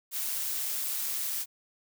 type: noise with amplitude modulation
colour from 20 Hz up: blue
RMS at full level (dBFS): -31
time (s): 0.11-1.46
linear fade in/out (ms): 50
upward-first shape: sine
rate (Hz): 136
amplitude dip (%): 30
effects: none